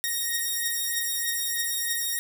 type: beating tone pair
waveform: 5% pulse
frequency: 1864.7 / 1867.9 Hz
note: A#6 / A#6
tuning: 0 / +3 cents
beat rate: 3.2 Hz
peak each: -20 / -17 dBFS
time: 0.04-2.19 s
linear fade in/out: 0 ms
effects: 8-bit

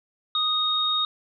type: tone pair together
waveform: sine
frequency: 1244.5 / 3729 Hz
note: D#6 / A#7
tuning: 0 / 0 cents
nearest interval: octave + perfect fifth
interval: 1900 cents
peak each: -27 / -22 dBFS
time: 0.35-1.05 s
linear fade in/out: 2 ms
effects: none

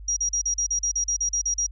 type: tone bursts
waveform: sine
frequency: 5720 Hz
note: F8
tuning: 41 cents sharp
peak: -21 dBFS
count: 13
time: 0.08-1.666 s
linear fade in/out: 5 ms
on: 86 ms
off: 39 ms
effects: added 50 Hz sine -37 dBFS peak until 1.71 s

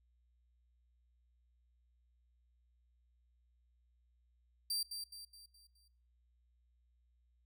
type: tone with echo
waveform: sawtooth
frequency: 4699 Hz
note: D8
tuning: in tune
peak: -32 dBFS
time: 4.7-4.83 s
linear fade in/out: 5 ms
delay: 210 ms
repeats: 5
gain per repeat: -7 dB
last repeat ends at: 5.88 s
effects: noise-tail reverb RT60 0.6 s tail -22 dB re dry + added 60 Hz sine -70 dBFS peak until 7.45 s

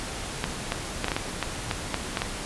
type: clicks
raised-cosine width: 0.3 ms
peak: -9 dBFS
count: 11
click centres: 0.441 / 0.721 / 1.044 / 1.083 / 1.118 / 1.165 / 1.427 / 1.712 / 1.943 / 2.172 / 2.219 s
effects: pink hiss -34 dBFS RMS until 2.45 s + resampled to 24000 Hz

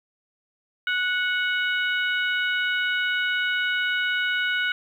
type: harmonic tone with a mistuned harmonic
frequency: 736 Hz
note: F#5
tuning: 9 cents flat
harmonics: 2 / 3 / 4 / 5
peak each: -23 / -30 / -30 / -36 dBFS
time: 0.87-4.72 s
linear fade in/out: 2 ms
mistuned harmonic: 5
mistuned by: +36 cents
effects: 9-bit

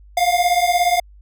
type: beating tone pair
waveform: square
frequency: 698.5 / 715.5 Hz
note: F5 / F5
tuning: 0 / +42 cents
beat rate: 17 Hz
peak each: -18 dBFS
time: 0.17-1 s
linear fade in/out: 5 ms
effects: added 50 Hz sine -42 dBFS peak until 1.21 s

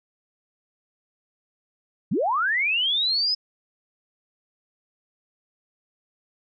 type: linear sweep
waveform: sine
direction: up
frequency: 130.81 to 5140 Hz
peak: -20 dBFS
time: 2.11-3.35 s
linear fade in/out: 10 ms
effects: none

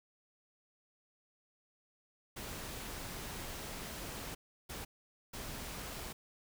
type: noise bursts at uneven times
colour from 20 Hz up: pink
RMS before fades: -44 dBFS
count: 3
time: 2.36-4.35 / 4.69-4.85 / 5.33-6.13 s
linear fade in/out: 10 ms
effects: none

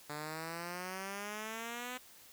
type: exponential sweep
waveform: 5% pulse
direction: up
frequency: 146.83 to 254 Hz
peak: -29 dBFS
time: 0.09-1.98 s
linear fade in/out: 10 ms
effects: white hiss -58 dBFS RMS until 2.32 s

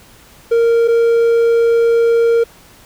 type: tone pair in turn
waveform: triangle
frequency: 464 / 464 Hz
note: A#4 / A#4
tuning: -8 / -8 cents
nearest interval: unison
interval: 0 cents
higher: neither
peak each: -7 dBFS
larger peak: neither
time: 0.51-0.88 / 0.88-2.44 s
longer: second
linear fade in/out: 10 ms
effects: pink hiss -44 dBFS RMS until 2.85 s

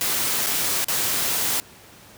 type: noise with dropouts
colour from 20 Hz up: white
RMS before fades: -23 dBFS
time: 0.01-1.6 s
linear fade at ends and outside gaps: 0 ms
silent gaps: 0.462-0.468 / 0.844-0.884 s
effects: pink hiss -47 dBFS RMS until 2.17 s + high-pass 80 Hz 12 dB/octave

